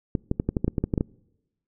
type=clicks; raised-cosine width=3 ms; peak=-10 dBFS; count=12; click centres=0.152 / 0.314 / 0.399 / 0.49 / 0.568 / 0.645 / 0.68 / 0.782 / 0.84 / 0.938 / 0.978 / 1.009 s; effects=noise-tail reverb RT60 1.0 s tail -26 dB re dry